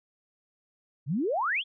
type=exponential sweep; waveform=sine; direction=up; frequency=122 to 3531 Hz; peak=-25 dBFS; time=1.06-1.64 s; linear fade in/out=50 ms; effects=none

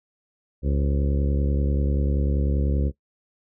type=harmonic tone with a mistuned harmonic; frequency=70.3 Hz; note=C#2; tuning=25 cents sharp; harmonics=1 / 2 / 3 / 4 / 5 / 6 / 7 / 8; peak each=-21 / -27 / -31 / -33 / -35 / -37 / -38 / -39 dBFS; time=0.62-2.92 s; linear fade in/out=50 ms; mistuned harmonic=8; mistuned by=-79 cents; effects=noise-tail reverb RT60 0.1 s tail -19 dB re dry

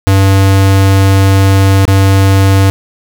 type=tone with dropouts; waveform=square; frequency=97.1 Hz; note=G2; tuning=16 cents flat; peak=-5 dBFS; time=0.07-2.7 s; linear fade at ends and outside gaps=0 ms; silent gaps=1.853-1.879 s; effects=none

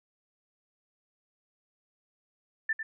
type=tone with echo; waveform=sine; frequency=1774 Hz; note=A6; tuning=14 cents sharp; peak=-25 dBFS; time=2.69-2.73 s; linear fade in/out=5 ms; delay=100 ms; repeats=1; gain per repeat=-8 dB; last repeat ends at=2.83 s; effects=none

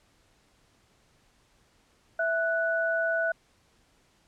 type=tone pair together; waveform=sine; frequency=659.3 / 1480.1 Hz; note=E5 / F#6; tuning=0 / 0 cents; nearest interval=octave + major second; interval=1400 cents; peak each=-27 dBFS; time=2.19-3.32 s; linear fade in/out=5 ms; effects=pink hiss -65 dBFS RMS until 4.27 s + low-pass 9000 Hz 12 dB/octave

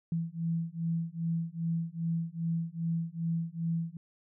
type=beating tone pair; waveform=sine; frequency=164.81 / 167.31 Hz; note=E3 / E3; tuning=0 / +26 cents; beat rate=2.5 Hz; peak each=-33 / -33 dBFS; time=0.12-3.97 s; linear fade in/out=2 ms; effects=none

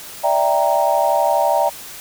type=chord; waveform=sine; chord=E half-diminished seventh; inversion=third; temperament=equal; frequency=587.3 / 659.3 / 784 / 932.3 Hz; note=D5 / E5 / G5 / Bb5; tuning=0 / 0 / 0 / 0 cents; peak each=-19 dBFS; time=0.23-1.7 s; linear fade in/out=20 ms; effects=white hiss -35 dBFS RMS until 2 s

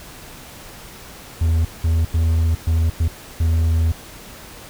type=tone bursts at uneven times; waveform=triangle; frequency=81.7 Hz; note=E2; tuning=15 cents flat; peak=-12 dBFS; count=6; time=1.41-1.65 / 1.84-2.05 / 2.14-2.55 / 2.67-2.9 / 3-3.08 / 3.4-3.92 s; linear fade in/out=5 ms; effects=pink hiss -39 dBFS RMS until 4.69 s

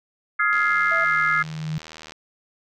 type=chord; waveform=sine; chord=F minor seventh; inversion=third; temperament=just; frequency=1257.2 / 1396.9 / 1676.3 / 2095 Hz; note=Eb6 / F6 / Ab6 / C7; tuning=+18 / 0 / +16 / +2 cents; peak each=-23 dBFS; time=0.39-1.43 s; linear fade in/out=10 ms
type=tone with exponential growth; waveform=sine; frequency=155.56 Hz; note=D#3; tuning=in tune; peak=-22 dBFS; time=0.53-1.78 s; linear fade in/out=0 ms; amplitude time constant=270 ms
type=click train; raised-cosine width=0.2 ms; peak=-21 dBFS; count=127; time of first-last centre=0.53-2.121 s; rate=79.2 Hz
type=tone; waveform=sine; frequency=659.3 Hz; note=E5; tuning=in tune; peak=-28 dBFS; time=0.91-1.05 s; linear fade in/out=10 ms
effects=none

